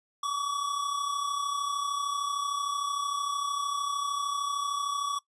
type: tone pair together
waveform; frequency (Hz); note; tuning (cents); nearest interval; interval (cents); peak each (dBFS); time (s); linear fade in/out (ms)
square; 1132.8 / 1166; C#6 / D6; +37 / -13; minor second; 50; -30 / -37; 0.23-5.19; 5
effects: noise-tail reverb RT60 0.1 s tail -20 dB re dry + resampled to 22050 Hz